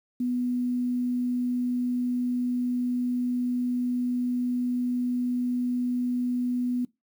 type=tone with quantisation; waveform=sine; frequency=246.9 Hz; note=B3; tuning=in tune; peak=-24 dBFS; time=0.2-6.85 s; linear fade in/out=5 ms; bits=9; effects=noise-tail reverb RT60 0.2 s tail -21 dB re dry